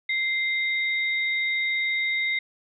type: tone pair together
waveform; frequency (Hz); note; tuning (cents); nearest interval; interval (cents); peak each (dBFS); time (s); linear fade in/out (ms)
sine; 2093 / 3727; C7 / A#7; 0 / -1; minor seventh; 999; -23 / -32; 0.09-2.39; 5
effects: none